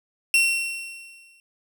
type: tone with exponential decay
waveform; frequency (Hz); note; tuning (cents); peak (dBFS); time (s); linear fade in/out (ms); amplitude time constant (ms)
40% pulse; 2723; F7; -44; -13; 0.34-1.4; 1; 230
effects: none